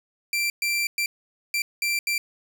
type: tone bursts at uneven times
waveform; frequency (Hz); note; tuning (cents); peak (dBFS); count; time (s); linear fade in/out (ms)
sawtooth; 2354; D7; +3; -19; 6; 0.33-0.5 / 0.62-0.87 / 0.98-1.06 / 1.54-1.62 / 1.82-1.99 / 2.07-2.18; 2
effects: none